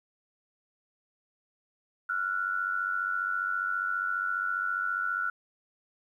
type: tone pair together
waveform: sine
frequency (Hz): 1368.2 / 1463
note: F6 / F#6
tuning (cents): -36 / -20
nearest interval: minor second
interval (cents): 116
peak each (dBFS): -31 / -30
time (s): 2.09-5.3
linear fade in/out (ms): 5
effects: 11-bit